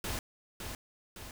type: noise with echo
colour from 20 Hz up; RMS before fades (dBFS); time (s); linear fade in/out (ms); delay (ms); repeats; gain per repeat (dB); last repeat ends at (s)
pink; -36; 0.04-0.19; 2; 560; 2; -5; 1.31
effects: none